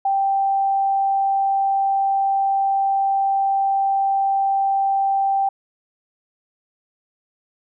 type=tone; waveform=sine; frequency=784 Hz; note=G5; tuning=in tune; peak=-16 dBFS; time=0.05-5.49 s; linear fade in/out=5 ms; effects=none